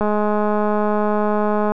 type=click train; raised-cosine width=1 ms; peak=-7 dBFS; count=360; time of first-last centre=0.01-1.72 s; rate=210 Hz; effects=none